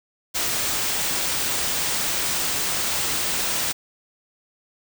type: band-stop noise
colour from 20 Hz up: white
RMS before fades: -24 dBFS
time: 0.34-3.73 s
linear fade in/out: 20 ms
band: 10000 to 14000 Hz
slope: 96 dB/octave
effects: none